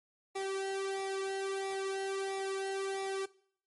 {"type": "tone with flanger", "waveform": "sawtooth", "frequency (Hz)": 388.1, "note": "G4", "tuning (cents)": -17, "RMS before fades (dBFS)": -36, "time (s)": [0.35, 3.26], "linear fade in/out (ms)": 10, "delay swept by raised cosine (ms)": [0.66, 1.76], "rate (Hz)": 1.5, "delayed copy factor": -0.85, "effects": ["noise-tail reverb RT60 0.6 s tail -21 dB re dry", "MP3 48 kbps"]}